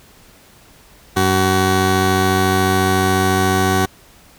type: tone pair together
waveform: 15% pulse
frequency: 94.12 / 376.5 Hz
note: F#2 / F#4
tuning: +30 / +30 cents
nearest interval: 2 octaves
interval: 2400 cents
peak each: -10 dBFS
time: 1.16-3.86 s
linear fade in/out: 10 ms
effects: pink hiss -47 dBFS RMS until 4.38 s